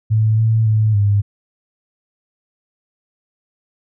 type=tone with pitch steps; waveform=sine; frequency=109.4 / 111.7 / 108.6 / 101.8 Hz; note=A2 / A2 / A2 / G#2; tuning=-9 / +27 / -22 / -34 cents; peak=-11 dBFS; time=0.1-1.22 s; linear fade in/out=20 ms; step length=280 ms; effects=none